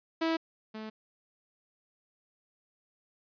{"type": "tone pair in turn", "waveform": "sawtooth", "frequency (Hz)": [326, 217.6], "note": ["E4", "A3"], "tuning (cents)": [-19, -19], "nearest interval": "perfect fifth", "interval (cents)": 700, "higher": "first", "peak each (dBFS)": [-23, -35], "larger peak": "first", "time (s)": [[0.21, 0.37], [0.74, 0.9]], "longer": "neither", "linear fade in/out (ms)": 10, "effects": ["resampled to 11025 Hz"]}